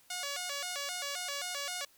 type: tone with vibrato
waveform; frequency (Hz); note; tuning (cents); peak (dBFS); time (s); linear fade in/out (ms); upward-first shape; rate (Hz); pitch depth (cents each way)
5% pulse; 639; D#5; +46; -24; 0.1-1.85; 5; square; 3.8; 210
effects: white hiss -64 dBFS RMS until 1.97 s